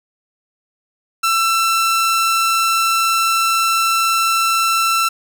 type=tone; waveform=sawtooth; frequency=1339 Hz; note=E6; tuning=27 cents sharp; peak=-10 dBFS; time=1.23-5.09 s; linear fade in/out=10 ms; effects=none

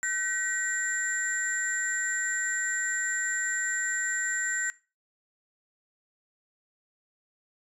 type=tone cluster; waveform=sine; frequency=1524 / 1905 / 7310 Hz; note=G6 / A#6 / A#8; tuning=-49 / +37 / -35 cents; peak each=-31 dBFS; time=0.03-4.7 s; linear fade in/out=0 ms; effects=noise-tail reverb RT60 0.3 s tail -19 dB re dry + tanh soft clip ceiling -19 dBFS

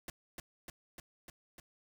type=noise with echo; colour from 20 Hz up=pink; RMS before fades=-43 dBFS; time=0.08-0.1 s; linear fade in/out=2 ms; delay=300 ms; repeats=5; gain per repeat=-2 dB; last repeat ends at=1.6 s; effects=none

